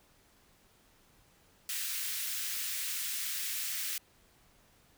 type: high-pass noise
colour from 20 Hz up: white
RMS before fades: -36 dBFS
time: 1.69-3.98 s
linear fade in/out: 2 ms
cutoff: 1600 Hz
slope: 24 dB/octave
effects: pink hiss -65 dBFS RMS until 4.97 s